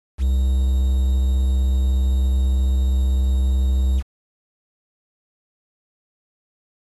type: tone with quantisation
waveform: triangle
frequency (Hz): 65.41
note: C2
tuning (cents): 0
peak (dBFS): -13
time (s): 0.18-4.03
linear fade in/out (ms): 50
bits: 7
effects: AAC 32 kbps